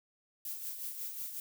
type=noise with tremolo; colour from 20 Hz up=violet; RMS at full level=-39 dBFS; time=0.45-1.4 s; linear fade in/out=2 ms; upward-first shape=sine; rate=5.5 Hz; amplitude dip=50%; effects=none